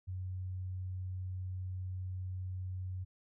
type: tone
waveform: sine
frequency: 92.5 Hz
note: F#2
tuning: in tune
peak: -37 dBFS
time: 0.07-3.05 s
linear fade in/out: 20 ms
effects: none